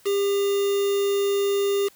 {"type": "tone with quantisation", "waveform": "triangle", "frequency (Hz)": 400, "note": "G4", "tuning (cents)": 35, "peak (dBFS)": -18, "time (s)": [0.05, 1.89], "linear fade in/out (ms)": 20, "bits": 5, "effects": ["white hiss -55 dBFS RMS until 1.95 s"]}